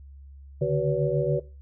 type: tone cluster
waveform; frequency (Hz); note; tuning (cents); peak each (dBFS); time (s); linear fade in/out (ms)
sine; 141.1 / 148.1 / 376.6 / 491.5 / 570; C#3 / D3 / F#4 / B4 / C#5; +31 / +15 / +31 / -8 / +48; -28; 0.61-1.4; 10
effects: noise-tail reverb RT60 0.3 s tail -18 dB re dry + added 69 Hz sine -43 dBFS peak until 1.61 s